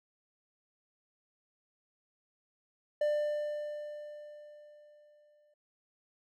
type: tone with exponential decay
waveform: triangle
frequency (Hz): 595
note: D5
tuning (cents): +22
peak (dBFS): -24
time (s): 3.01-5.54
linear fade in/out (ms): 5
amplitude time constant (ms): 550
effects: none